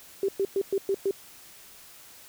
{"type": "tone bursts", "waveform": "sine", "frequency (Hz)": 392, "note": "G4", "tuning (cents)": 0, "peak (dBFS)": -22, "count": 6, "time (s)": [0.23, 1.11], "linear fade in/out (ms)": 2, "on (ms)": 55, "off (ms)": 110, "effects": ["white hiss -50 dBFS RMS until 2.28 s"]}